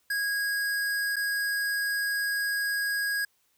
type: tone with dropouts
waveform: square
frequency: 1646 Hz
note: G#6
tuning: 16 cents flat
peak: -27 dBFS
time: 0.1-3.25 s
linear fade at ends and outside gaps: 5 ms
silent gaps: 1.159-1.165 s
effects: white hiss -70 dBFS RMS until 3.57 s